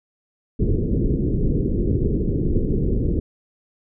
pink low-pass noise, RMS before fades -20 dBFS, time 0.59-3.2 s, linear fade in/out 10 ms, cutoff 440 Hz, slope 48 dB/octave, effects none

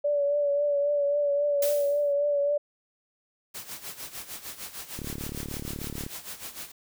sine tone with vibrato, 576 Hz, D5, 34 cents flat, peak -22 dBFS, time 0.04-2.58 s, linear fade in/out 10 ms, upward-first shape triangle, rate 3.7 Hz, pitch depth 35 cents each way
blue noise with exponential decay, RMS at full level -28 dBFS, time 1.62-2.13 s, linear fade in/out 5 ms, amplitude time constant 110 ms
white noise with tremolo, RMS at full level -37 dBFS, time 3.54-6.72 s, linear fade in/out 10 ms, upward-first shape sine, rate 6.6 Hz, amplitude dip 75%
click train, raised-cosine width 3 ms, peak -23 dBFS, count 40, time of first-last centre 4.99-6.064 s, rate 36.3 Hz
effects none

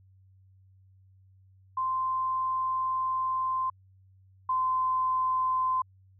sine tone pair in turn, 1041 / 1032.6 Hz, C6 / C6, -9 / -23 cents, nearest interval unison, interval 14 cents, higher first, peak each -26 / -24 dBFS, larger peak second, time 1.77-3.7 / 4.49-5.82 s, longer first, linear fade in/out 5 ms, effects added 95 Hz sine -56 dBFS peak until 6.19 s

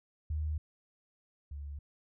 sine tone pair in turn, 76.7 / 71.68 Hz, D#2 / D2, -24 / -41 cents, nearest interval minor second, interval 117 cents, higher first, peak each -31 / -39 dBFS, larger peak first, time 0.3-0.58 / 1.51-1.79 s, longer neither, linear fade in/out 5 ms, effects none

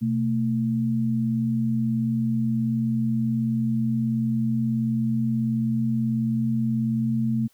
sine tone pair together, 126.05 / 224.6 Hz, B2 / A3, +36 / +36 cents, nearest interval minor seventh, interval 1000 cents, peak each -26 / -22 dBFS, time 0.01-7.48 s, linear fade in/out 20 ms, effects white hiss -63 dBFS RMS until 7.53 s

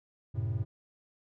triangle chord, F# diminished, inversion none, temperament just, 92.5 / 111 / 133.2 Hz, F#2 / A2 / C3, 0 / +16 / +31 cents, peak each -33 / -30 / -35 dBFS, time 0.34-0.65 s, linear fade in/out 20 ms, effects none

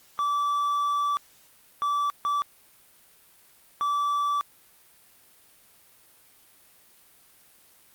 triangle tone bursts at uneven times, 1158 Hz, D6, 25 cents flat, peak -21 dBFS, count 4, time 0.19-1.17 / 1.82-2.1 / 2.25-2.42 / 3.81-4.41 s, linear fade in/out 0 ms, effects white hiss -57 dBFS RMS until 7.94 s + Opus 48 kbps

